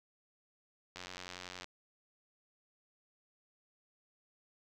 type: click train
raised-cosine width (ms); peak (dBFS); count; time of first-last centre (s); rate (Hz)
0.2; -27; 63; 0.96-1.644; 90.7
effects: none

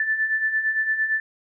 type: beating tone pair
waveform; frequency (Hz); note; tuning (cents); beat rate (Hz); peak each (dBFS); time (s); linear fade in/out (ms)
sine; 1752 / 1760.8; A6 / A6; -8 / +1; 8.8; -28 / -21; 0-1.2; 2
effects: none

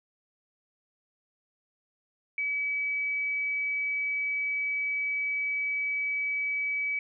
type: tone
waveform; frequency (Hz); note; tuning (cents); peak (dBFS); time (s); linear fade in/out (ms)
sine; 2285; D7; -48; -27; 2.38-6.99; 2
effects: none

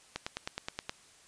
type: click train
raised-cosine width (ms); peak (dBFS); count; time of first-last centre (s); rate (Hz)
0.2; -17; 8; 0.16-0.895; 9.53
effects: white hiss -59 dBFS RMS until 1.27 s + resampled to 22050 Hz

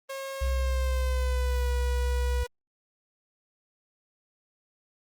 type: tone with pitch glide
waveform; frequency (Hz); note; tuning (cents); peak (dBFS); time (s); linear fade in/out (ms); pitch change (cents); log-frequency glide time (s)
sawtooth; 541 to 487.6; C#5 to B4; -42 to -22; -30; 0.09-2.47; 10; -180; 0.49-1.69
type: tone with vibrato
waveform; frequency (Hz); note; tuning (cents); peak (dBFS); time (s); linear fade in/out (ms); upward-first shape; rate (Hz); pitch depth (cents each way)
sine; 63.7; C2; -46; -24; 0.41-2.44; 10; sine; 4.9; 12
effects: Opus 24 kbps

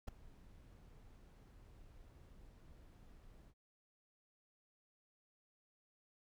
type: noise with ADSR envelope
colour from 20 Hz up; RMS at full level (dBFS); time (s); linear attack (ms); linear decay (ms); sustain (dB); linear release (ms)
brown; -38; 0.07-3.54; 14; 5; -22; 57
effects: none

